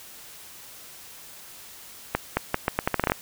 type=accelerating click train; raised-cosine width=0.5 ms; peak=-6 dBFS; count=12; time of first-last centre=2.15-3.119 s; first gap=220 ms; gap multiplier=0.79; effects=white hiss -45 dBFS RMS until 3.21 s